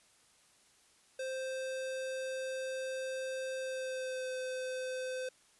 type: tone with pitch glide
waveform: square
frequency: 523.3 to 513.7 Hz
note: C5 to C5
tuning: 0 to -32 cents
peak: -37 dBFS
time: 1.19-5.29 s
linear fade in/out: 5 ms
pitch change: -32 cents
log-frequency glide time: 3.59-4.31 s
effects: white hiss -66 dBFS RMS until 5.59 s + resampled to 24000 Hz